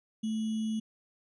sine tone with sample-and-hold, 219.2 Hz, A3, 6 cents flat, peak -29 dBFS, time 0.23-0.8 s, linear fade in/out 10 ms, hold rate 3150 Hz, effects resampled to 24000 Hz

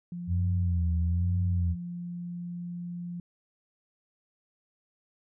sine tone, 174.61 Hz, F3, in tune, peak -34 dBFS, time 0.12-3.2 s, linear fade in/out 2 ms
sine tone with vibrato, 86.8 Hz, F2, 10 cents flat, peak -24 dBFS, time 0.27-1.76 s, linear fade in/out 50 ms, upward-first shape sine, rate 1.1 Hz, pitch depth 120 cents each way
effects none

